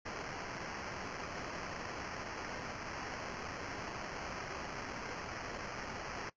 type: noise with sample-and-hold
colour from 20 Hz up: violet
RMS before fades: -43 dBFS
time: 0.05-6.3 s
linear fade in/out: 10 ms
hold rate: 3675 Hz
effects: noise-tail reverb RT60 0.1 s tail -19 dB re dry + resampled to 16000 Hz